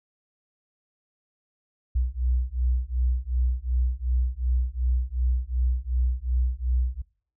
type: beating tone pair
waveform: sine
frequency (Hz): 60.8 / 63.5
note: B1 / B1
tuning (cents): -26 / +49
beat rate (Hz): 2.7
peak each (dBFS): -25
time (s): 1.95-7.02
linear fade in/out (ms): 10
effects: noise-tail reverb RT60 0.5 s tail -24 dB re dry